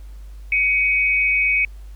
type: tone pair together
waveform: sine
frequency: 2243 / 2518 Hz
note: C#7 / D#7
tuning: +20 / +20 cents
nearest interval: major second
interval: 200 cents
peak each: -17 / -19 dBFS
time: 0.52-1.65 s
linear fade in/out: 2 ms
effects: added 50 Hz sine -34 dBFS peak until 1.95 s + pink hiss -56 dBFS RMS until 1.95 s